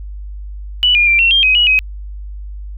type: tone with pitch steps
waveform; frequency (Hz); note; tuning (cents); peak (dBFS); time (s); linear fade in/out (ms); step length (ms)
sine; 2959 / 2419 / 2361 / 2720 / 3198 / 2525 / 2914 / 2532; F#7 / D#7 / D7 / F7 / G7 / D#7 / F#7 / D#7; -1 / -49 / +9 / -46 / +34 / +25 / -27 / +30; -8; 0.83-1.79; 0; 120
effects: added 50 Hz sine -25 dBFS peak until 2.77 s